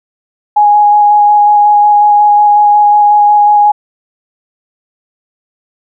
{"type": "tone with vibrato", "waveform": "sine", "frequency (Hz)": 830.6, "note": "G#5", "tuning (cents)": 0, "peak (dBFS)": -3, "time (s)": [0.56, 3.72], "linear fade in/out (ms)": 10, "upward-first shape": "square", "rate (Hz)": 5.5, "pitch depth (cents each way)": 9, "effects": []}